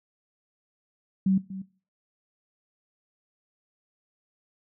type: tone with echo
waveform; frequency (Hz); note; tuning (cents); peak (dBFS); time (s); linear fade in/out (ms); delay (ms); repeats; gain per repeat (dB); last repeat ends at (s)
sine; 190.8; G3; -47; -19; 1.26-1.38; 5; 240; 1; -14; 1.62
effects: noise-tail reverb RT60 0.4 s tail -19 dB re dry